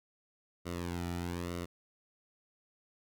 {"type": "tone with flanger", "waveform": "sawtooth", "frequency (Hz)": 87.1, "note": "F2", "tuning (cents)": -4, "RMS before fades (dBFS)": -38, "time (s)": [0.65, 1.66], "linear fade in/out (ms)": 20, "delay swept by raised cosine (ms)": [1.2, 1.89], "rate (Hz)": 1.1, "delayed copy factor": -0.8, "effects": []}